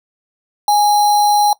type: tone with sample-and-hold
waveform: sine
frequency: 829 Hz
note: G#5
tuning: 3 cents flat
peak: -9 dBFS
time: 0.68-1.53 s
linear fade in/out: 2 ms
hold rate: 4900 Hz
effects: noise-tail reverb RT60 0.1 s tail -19 dB re dry